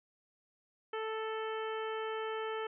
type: harmonic tone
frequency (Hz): 440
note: A4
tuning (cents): 0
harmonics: 1 / 2 / 3 / 4 / 5 / 6 / 7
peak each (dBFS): -37 / -43 / -43 / -47 / -51 / -53 / -50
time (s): 0.93-2.67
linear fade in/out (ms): 5
effects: none